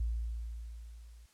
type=tone with level ramp; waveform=sine; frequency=57.1 Hz; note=A#1; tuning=35 cents flat; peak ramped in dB=-29 to -52 dBFS; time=0-1.26 s; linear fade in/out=5 ms; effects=white hiss -67 dBFS RMS until 1.33 s + low-pass 10000 Hz 12 dB/octave